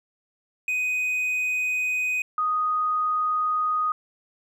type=tone pair in turn; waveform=triangle / sine; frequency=2500 / 1243.9 Hz; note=D#7 / D#6; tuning=+8 / -1 cents; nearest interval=octave; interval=1209 cents; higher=first; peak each=-21 dBFS; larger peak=neither; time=0.68-2.22 / 2.38-3.92 s; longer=neither; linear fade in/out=2 ms; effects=none